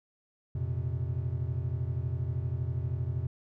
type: chord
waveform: triangle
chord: F suspended fourth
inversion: none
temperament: equal with one note detuned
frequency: 87.31 / 118.24 / 130.81 Hz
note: F2 / Bb2 / C3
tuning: 0 / +25 / 0 cents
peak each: -32 dBFS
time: 0.55-3.27 s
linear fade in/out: 5 ms
effects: none